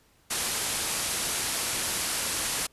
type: low-pass noise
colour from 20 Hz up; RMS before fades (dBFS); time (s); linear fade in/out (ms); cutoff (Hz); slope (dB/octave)
white; -30; 0.3-2.67; 10; 12000; 96
effects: pink hiss -63 dBFS RMS until 2.72 s + resampled to 32000 Hz